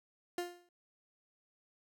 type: tone with exponential decay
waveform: 30% pulse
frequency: 351.8 Hz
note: F4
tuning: 13 cents sharp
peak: -30 dBFS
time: 0.38-0.69 s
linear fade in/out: 2 ms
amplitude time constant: 66 ms
effects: none